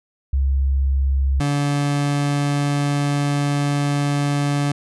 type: tone pair in turn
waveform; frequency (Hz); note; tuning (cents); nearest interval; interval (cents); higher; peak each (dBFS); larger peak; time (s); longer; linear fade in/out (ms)
sine / 30% pulse; 67.8 / 143.66; C#2 / D3; -38 / -38; octave + minor second; 1300; second; -15; neither; 0.33-1.4 / 1.4-4.72; second; 5
effects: resampled to 24000 Hz

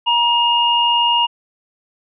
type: tone pair together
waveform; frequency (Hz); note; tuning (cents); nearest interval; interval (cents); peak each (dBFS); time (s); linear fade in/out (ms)
sine; 948.1 / 2841; A#5 / F7; +29 / +29; octave + perfect fifth; 1900; -15; 0.06-1.27; 20
effects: none

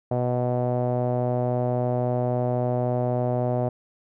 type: tone with low-pass filter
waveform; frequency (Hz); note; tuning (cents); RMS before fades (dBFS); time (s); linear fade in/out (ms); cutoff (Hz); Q
sawtooth; 123.7; B2; +3; -24; 0.11-3.69; 5; 660; 4.4
effects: none

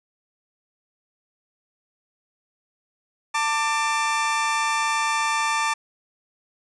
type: tone pair together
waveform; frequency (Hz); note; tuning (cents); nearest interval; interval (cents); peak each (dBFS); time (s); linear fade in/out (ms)
25% pulse; 894.8 / 1178; A5 / D6; +29 / +5; perfect fourth; 476; -20; 3.34-5.74; 10
effects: resampled to 22050 Hz + 9-bit

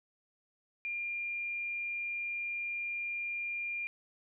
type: tone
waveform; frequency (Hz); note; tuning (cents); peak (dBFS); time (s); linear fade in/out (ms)
sine; 2400; D7; +37; -34; 0.85-3.87; 0
effects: none

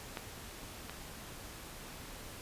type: clicks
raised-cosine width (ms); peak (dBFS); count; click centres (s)
0.3; -22 / -26; 2; 0.172 / 0.896
effects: pink hiss -48 dBFS RMS until 2.41 s + resampled to 32000 Hz

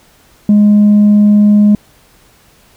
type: tone with tanh clipping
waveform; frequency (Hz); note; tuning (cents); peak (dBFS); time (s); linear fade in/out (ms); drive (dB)
triangle; 207.7; G#3; 0; -4; 0.49-1.75; 2; 6
effects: pink hiss -47 dBFS RMS until 2.76 s

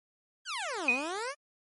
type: exponential two-way sweep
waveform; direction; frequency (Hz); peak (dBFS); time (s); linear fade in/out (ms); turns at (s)
15% pulse; down then up; 1661.2 to 233.1 to 602; -27; 0.45-1.35; 50; 0.91
type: tone with exponential decay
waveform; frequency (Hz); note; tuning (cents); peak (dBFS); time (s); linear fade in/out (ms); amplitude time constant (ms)
sine; 2489; D#7; 0; -19; 0.88-1.13; 5; 54
effects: MP3 48 kbps

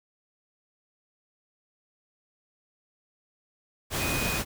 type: tone in noise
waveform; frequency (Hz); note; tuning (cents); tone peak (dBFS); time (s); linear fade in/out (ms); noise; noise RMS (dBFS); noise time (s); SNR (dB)
sine; 2489; D#7; 0; -32; 3.98-4.41; 50; pink; -29; 3.9-4.45; -6
effects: none

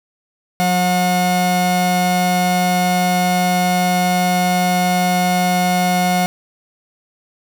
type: tone pair together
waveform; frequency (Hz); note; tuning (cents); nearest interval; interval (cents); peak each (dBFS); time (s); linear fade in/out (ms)
45% pulse; 180.5 / 722; F#3 / F#5; -43 / -43; 2 octaves; 2400; -17; 0.6-6.26; 0
effects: none

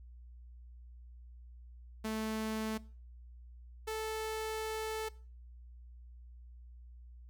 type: tone pair in turn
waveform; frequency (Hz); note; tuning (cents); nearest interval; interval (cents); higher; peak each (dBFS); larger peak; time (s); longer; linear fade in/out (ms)
sawtooth; 219 / 438; A3 / A4; -8 / -8; octave; 1200; second; -31 / -32; first; 2.04-2.78 / 3.87-5.09; second; 10
effects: noise-tail reverb RT60 0.4 s tail -20 dB re dry + added 60 Hz sine -50 dBFS peak until 7.29 s

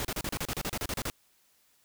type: noise bursts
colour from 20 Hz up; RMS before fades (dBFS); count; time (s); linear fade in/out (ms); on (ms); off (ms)
pink; -33; 14; 0-1.1; 0; 47; 34
effects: white hiss -67 dBFS RMS until 1.84 s

